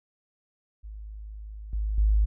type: tone with level steps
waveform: sine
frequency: 52.6 Hz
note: G#1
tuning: 23 cents sharp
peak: -37 / -25 / -18 dBFS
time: 0.83-2.26 s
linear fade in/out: 20 ms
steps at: 1.73 / 1.98 s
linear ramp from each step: 2 ms
effects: none